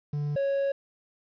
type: tone pair in turn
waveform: triangle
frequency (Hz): 146.5 / 553.1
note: D3 / C#5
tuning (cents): -4 / -4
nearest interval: octave + major seventh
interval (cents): 2300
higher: second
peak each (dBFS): -25 / -22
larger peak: second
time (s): 0.13-0.36 / 0.36-0.72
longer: second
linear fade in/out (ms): 5
effects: resampled to 11025 Hz + 10-bit